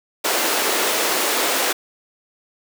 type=high-pass noise; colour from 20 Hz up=pink; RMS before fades=-20 dBFS; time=0.24-1.73 s; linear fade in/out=10 ms; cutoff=330 Hz; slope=24 dB/octave; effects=none